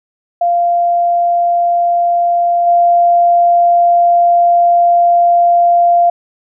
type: tone with level steps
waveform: sine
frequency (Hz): 694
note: F5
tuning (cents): -11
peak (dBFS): -9 / -6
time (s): 0.41-6.1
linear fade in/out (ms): 5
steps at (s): 2.66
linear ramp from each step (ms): 20
effects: none